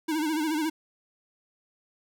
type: tone with vibrato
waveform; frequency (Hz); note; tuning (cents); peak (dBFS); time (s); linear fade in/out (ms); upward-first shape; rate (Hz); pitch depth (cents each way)
square; 311.1; D#4; 0; -26; 0.08-0.7; 10; sine; 14; 83
effects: none